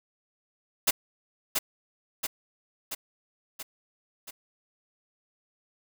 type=noise with echo; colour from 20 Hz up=white; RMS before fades=-22 dBFS; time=0.87-0.91 s; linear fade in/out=10 ms; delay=680 ms; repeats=5; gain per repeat=-4 dB; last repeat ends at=4.31 s; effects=none